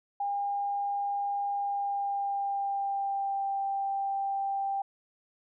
sine tone with pitch glide, 806 to 788 Hz, G5 to G5, +48 to +9 cents, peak -28 dBFS, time 0.2-4.82 s, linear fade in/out 5 ms, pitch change -39 cents, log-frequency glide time 1.53-3.49 s, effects none

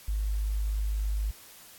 sine tone, 51.91 Hz, G#1, in tune, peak -26 dBFS, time 0.08-1.31 s, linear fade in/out 5 ms, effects white hiss -51 dBFS RMS until 1.78 s + AAC 64 kbps

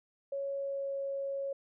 sine tone with pitch glide, 554.4 to 551.2 Hz, C#5 to C#5, 0 to -10 cents, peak -33 dBFS, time 0.32-1.53 s, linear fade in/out 5 ms, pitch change -10 cents, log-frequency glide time 0.56-0.93 s, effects none

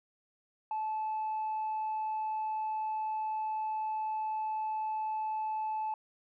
sine tone, 868 Hz, A5, 24 cents flat, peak -30 dBFS, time 0.71-5.94 s, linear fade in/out 2 ms, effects tanh soft clip ceiling -29 dBFS

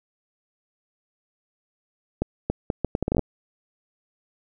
accelerating click train, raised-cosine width 2 ms, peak -9 dBFS, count 12, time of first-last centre 2.22-3.193 s, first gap 280 ms, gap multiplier 0.72, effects none

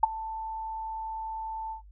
sine tone with ADSR envelope, 885 Hz, A5, 10 cents sharp, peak -13 dBFS, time 0.03-1.82 s, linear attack 6 ms, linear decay 16 ms, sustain -20 dB, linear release 110 ms, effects noise-tail reverb RT60 0.1 s tail -18 dB re dry + added 50 Hz sine -48 dBFS peak until 1.91 s

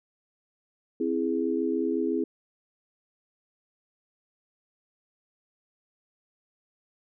sine chord, C augmented, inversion none, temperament equal, 261.6 / 329.6 / 415.3 Hz, C4 / E4 / G#4, 0 / 0 / 0 cents, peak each -29 / -28 / -29 dBFS, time 1-2.24 s, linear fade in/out 5 ms, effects none

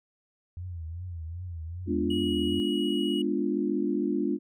sine tone with vibrato, 85.3 Hz, F2, 40 cents flat, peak -34 dBFS, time 0.57-2.6 s, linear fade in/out 0 ms, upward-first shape triangle, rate 2.6 Hz, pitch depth 140 cents each way
sine chord, G# diminished seventh, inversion none, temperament equal, 207.7 / 246.9 / 293.7 / 349.2 Hz, G#3 / B3 / D4 / F4, 0 / 0 / 0 / 0 cents, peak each -31 / -32 / -29 / -30 dBFS, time 1.86-4.39 s, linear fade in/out 50 ms
triangle tone, 2908 Hz, F#7, 31 cents flat, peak -32 dBFS, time 2.1-3.22 s, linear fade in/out 5 ms
effects none

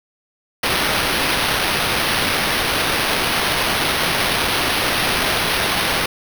white noise with sample-and-hold, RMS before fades -19 dBFS, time 0.63-6.06 s, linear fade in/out 5 ms, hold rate 7350 Hz, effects none

